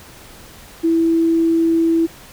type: tone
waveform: sine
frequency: 329.6 Hz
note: E4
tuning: in tune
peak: -12 dBFS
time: 0.83-2.07 s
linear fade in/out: 20 ms
effects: pink hiss -41 dBFS RMS until 2.32 s